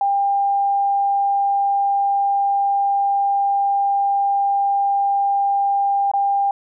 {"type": "tone with dropouts", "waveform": "sine", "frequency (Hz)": 798, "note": "G5", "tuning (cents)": 31, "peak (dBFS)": -15, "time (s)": [0.01, 6.51], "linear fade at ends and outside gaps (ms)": 2, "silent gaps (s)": [6.115, 6.136], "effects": []}